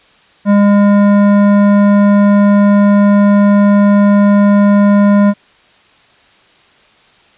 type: tone with hard clipping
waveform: triangle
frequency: 203.2 Hz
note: G#3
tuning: 38 cents flat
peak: -7 dBFS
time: 0.45-5.34 s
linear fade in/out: 50 ms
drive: 17 dB
effects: white hiss -47 dBFS RMS until 7.37 s + resampled to 8000 Hz